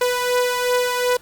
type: beating tone pair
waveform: sawtooth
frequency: 493.9 / 496.6 Hz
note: B4 / B4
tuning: 0 / +9 cents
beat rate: 2.7 Hz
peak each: -15 / -20 dBFS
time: 0.01-1.17 s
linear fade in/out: 5 ms
effects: pink hiss -49 dBFS RMS until 1.21 s + Opus 48 kbps